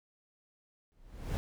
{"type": "noise with exponential growth", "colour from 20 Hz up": "brown", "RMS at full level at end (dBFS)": -28, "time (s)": [0.92, 1.37], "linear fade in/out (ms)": 0, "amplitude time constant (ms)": 96, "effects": []}